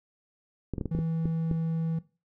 clicks, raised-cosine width 3 ms, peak -18 dBFS, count 8, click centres 0.737 / 0.782 / 0.812 / 0.857 / 0.95 / 0.989 / 1.256 / 1.513 s
triangle tone, 163.1 Hz, E3, 18 cents flat, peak -25 dBFS, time 0.91-1.99 s, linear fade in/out 5 ms
effects noise-tail reverb RT60 0.3 s tail -17 dB re dry

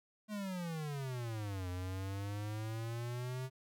square exponential two-way sweep, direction down then up, 215.8 to 89.2 to 131.4 Hz, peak -39 dBFS, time 0.28-3.5 s, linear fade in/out 50 ms, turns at 1.69 s, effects none

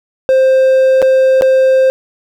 triangle tone with dropouts, 525 Hz, C5, 6 cents sharp, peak -4 dBFS, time 0.29-1.9 s, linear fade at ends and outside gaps 0 ms, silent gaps 1.018-1.025 / 1.411-1.421 s, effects none

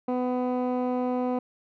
15% pulse tone with low-pass filter, 250.3 Hz, B3, 23 cents sharp, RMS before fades -27 dBFS, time 0.08-1.39 s, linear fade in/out 5 ms, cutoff 850 Hz, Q 0.55, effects none

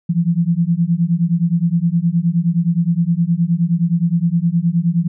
sine beating tone pair, 165.2 / 174.8 Hz, E3 / F3, +4 / +2 cents, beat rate 9.6 Hz, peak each -16 dBFS, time 0.09-5.08 s, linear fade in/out 10 ms, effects none

